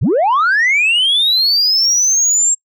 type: linear sweep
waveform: sine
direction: up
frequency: 72.4 to 7550 Hz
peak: -8 dBFS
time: 0.01-2.55 s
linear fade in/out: 20 ms
effects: noise-tail reverb RT60 0.1 s tail -26 dB re dry + tanh soft clip ceiling -8 dBFS

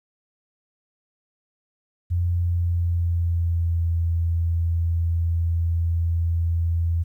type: tone with pitch glide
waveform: sine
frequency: 87.31 to 83.95 Hz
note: F2 to E2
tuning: 0 to +32 cents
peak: -19 dBFS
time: 2.1-7.04 s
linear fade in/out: 20 ms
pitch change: -68 cents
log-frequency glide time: 2.24-3.86 s
effects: 10-bit

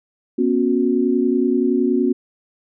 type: tone cluster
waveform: sine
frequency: 241.3 / 271.9 / 364.6 Hz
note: B3 / C#4 / F#4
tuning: -40 / -33 / -25 cents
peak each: -19 dBFS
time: 0.38-2.13 s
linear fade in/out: 10 ms
effects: none

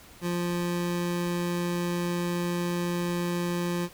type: tone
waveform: 25% pulse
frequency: 174.61 Hz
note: F3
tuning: in tune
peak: -23 dBFS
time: 0.21-3.89 s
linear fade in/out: 50 ms
effects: pink hiss -51 dBFS RMS until 3.93 s

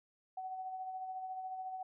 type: tone with tremolo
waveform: sine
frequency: 751 Hz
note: F#5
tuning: 26 cents sharp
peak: -38 dBFS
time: 0.37-1.83 s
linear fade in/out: 5 ms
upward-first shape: sine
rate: 14 Hz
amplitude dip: 40%
effects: none

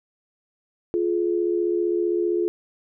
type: tone pair together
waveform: sine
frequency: 349.2 / 424.6 Hz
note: F4 / G#4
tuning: 0 / +38 cents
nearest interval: minor third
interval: 338 cents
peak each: -21 / -25 dBFS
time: 0.94-2.48 s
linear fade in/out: 0 ms
effects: none

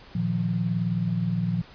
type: chord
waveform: sine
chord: Bb suspended fourth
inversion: none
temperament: just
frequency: 116.54 / 155.39 / 174.81 Hz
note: Bb2 / Eb3 / F3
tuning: 0 / -2 / +2 cents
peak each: -28 / -31 / -25 dBFS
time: 0.15-1.62 s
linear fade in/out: 5 ms
effects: pink hiss -49 dBFS RMS until 1.74 s + resampled to 11025 Hz

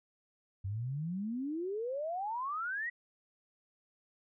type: exponential sweep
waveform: sine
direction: up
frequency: 92.9 to 1970 Hz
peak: -34 dBFS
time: 0.64-2.9 s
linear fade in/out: 10 ms
effects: none

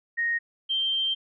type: tone pair in turn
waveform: sine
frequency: 1864.7 / 3146 Hz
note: A#6 / G7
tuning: 0 / +6 cents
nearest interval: major sixth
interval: 906 cents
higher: second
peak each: -23 dBFS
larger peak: neither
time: 0.17-0.39 / 0.69-1.15 s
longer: second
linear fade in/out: 20 ms
effects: none

